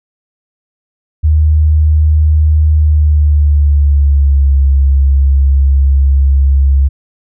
sine tone with pitch glide, 76.8 to 68.42 Hz, D#2 to C#2, -22 to -22 cents, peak -5 dBFS, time 1.23-6.89 s, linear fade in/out 20 ms, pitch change -200 cents, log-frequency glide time 2.73-4.59 s, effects none

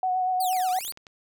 sine tone with vibrato, 740 Hz, F#5, in tune, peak -22 dBFS, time 0.03-0.79 s, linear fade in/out 2 ms, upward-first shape sine, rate 8.4 Hz, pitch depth 20 cents each way
5% pulse exponential two-way sweep, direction down then up, 4875 to 1145 to 4875 Hz, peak -24 dBFS, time 0.4-0.92 s, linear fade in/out 5 ms, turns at 0.7 s
clicks, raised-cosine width 0.2 ms, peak -28 dBFS, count 12, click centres 0.53 / 0.568 / 0.602 / 0.688 / 0.729 / 0.765 / 0.808 / 0.849 / 0.879 / 0.923 / 0.974 / 1.068 s
effects none

